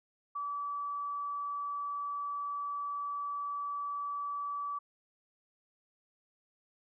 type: tone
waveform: sine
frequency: 1151 Hz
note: D6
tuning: 35 cents flat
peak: -34 dBFS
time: 0.35-4.79 s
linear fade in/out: 10 ms
effects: none